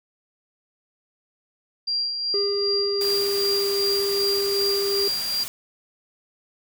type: tone with tremolo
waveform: sine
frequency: 4757 Hz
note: D8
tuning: 21 cents sharp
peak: -21 dBFS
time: 1.87-5.44 s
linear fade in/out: 10 ms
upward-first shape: sine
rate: 2.6 Hz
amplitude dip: 45%
type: tone with pitch glide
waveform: triangle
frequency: 403.1 to 398.5 Hz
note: G4 to G4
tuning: +48 to +28 cents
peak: -21 dBFS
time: 2.34-5.08 s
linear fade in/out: 2 ms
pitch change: -20 cents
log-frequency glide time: 2.52-3.64 s
type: noise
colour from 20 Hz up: white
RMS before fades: -33 dBFS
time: 3.01-5.48 s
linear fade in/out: 0 ms
effects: none